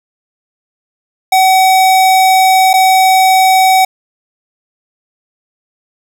square tone with dropouts, 756 Hz, F#5, 37 cents sharp, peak -6 dBFS, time 1.32-3.85 s, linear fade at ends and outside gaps 5 ms, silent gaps 2.732-2.738 s, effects none

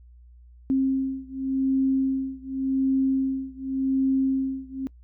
sine beating tone pair, 266.2 / 267.08 Hz, C4 / C4, +30 / +36 cents, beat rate 0.88 Hz, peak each -24 / -25 dBFS, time 0.7-4.87 s, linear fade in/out 0 ms, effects noise-tail reverb RT60 0.1 s tail -23 dB re dry + added 60 Hz sine -47 dBFS peak until 5.03 s

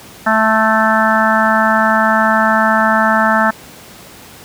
harmonic tone with a mistuned harmonic, 220 Hz, A3, in tune, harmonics 1 / 3 / 4 / 5 / 6 / 7 / 8, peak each -17 / -17 / -16 / -21 / -16 / -18 / -18 dBFS, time 0.26-3.51 s, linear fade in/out 10 ms, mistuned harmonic 5, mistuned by -20 cents, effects pink hiss -37 dBFS RMS until 4.44 s + high-pass 80 Hz 12 dB/octave

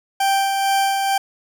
40% pulse tone with tremolo, 784 Hz, G5, in tune, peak -14 dBFS, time 0.2-1.18 s, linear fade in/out 5 ms, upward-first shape sine, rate 2.2 Hz, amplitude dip 35%, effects none

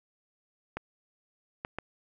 clicks, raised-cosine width 0.5 ms, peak -19 dBFS, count 3, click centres 0.77 / 1.649 / 1.786 s, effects none

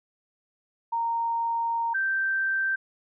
sine tone pair in turn, 926 / 1564.1 Hz, A#5 / G6, -12 / -4 cents, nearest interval major sixth, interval 908 cents, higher second, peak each -24 / -23 dBFS, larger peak second, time 0.92-1.94 / 1.94-2.76 s, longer first, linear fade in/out 10 ms, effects none

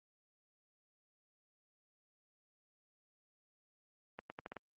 accelerating click train, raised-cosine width 0.5 ms, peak -29 dBFS, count 6, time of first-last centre 4.19-4.567 s, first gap 110 ms, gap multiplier 0.81, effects high-pass 150 Hz 12 dB/octave + Opus 32 kbps

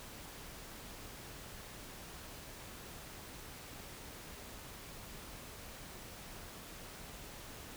silence, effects pink hiss -50 dBFS RMS until 7.76 s

